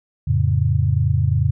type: chord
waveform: sine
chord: F augmented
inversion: none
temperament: equal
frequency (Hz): 87.31 / 110 / 138.59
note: F2 / A2 / C#3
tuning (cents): 0 / 0 / 0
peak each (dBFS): -19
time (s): 0.27-1.51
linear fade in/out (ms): 10
effects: none